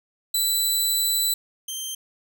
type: tone pair in turn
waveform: 15% pulse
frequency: 3984 / 3143 Hz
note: B7 / G7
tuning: +14 / +4 cents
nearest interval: major third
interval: 410 cents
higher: first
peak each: -13 / -22 dBFS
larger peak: first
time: 0.34-1.34 / 1.68-1.95 s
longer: first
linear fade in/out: 5 ms
effects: none